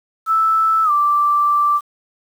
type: tone with pitch glide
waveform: sine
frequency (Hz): 1316 to 1172.4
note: E6 to D6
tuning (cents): -3 to -3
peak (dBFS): -12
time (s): 0.26-1.81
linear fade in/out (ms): 50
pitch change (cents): -200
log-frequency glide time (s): 0.84-0.91
effects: 7-bit